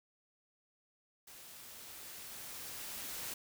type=noise with level ramp; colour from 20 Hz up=white; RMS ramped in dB=-54 to -42 dBFS; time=1.27-3.34 s; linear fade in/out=5 ms; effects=none